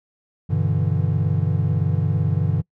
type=chord; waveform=triangle; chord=E minor seventh; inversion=first; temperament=equal; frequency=98 / 123.47 / 146.83 / 164.81 Hz; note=G2 / B2 / D3 / E3; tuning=0 / 0 / 0 / 0 cents; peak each=-20 / -23 / -20 / -23 dBFS; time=0.49-2.62 s; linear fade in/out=20 ms; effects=noise-tail reverb RT60 0.1 s tail -24 dB re dry